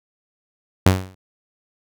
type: tone with exponential decay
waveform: sawtooth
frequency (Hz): 93.7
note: F#2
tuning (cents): +22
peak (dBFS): -4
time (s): 0.86-1.15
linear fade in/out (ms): 5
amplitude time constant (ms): 61
effects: none